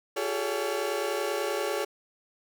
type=tone cluster; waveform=35% pulse; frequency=353.8 / 401.3 / 431.6 / 565 / 1360 Hz; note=F4 / G4 / A4 / C#5 / F6; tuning=+23 / +41 / -33 / +33 / -46 cents; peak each=-35 / -32 / -31 / -31 / -39 dBFS; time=0.16-1.85 s; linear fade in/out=10 ms; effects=none